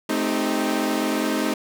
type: chord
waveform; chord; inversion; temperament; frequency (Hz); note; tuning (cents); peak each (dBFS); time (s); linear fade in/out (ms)
sawtooth; A half-diminished seventh; none; equal with one note detuned; 216.5 / 261.6 / 311.1 / 392; A3 / C4 / Eb4 / G4; -28 / 0 / 0 / 0; -23 / -22 / -21 / -27; 0.09-1.54; 5
effects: none